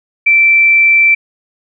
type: tone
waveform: sine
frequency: 2337 Hz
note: D7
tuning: 9 cents flat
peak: -5 dBFS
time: 0.26-1.15 s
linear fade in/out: 10 ms
effects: none